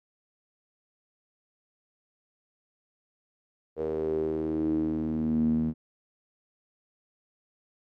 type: tone with band-pass filter sweep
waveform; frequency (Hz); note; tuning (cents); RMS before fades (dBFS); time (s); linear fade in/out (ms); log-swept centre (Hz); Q
sawtooth; 78.7; D#2; +20; -28; 3.76-5.74; 50; 460 to 210; 8.1
effects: none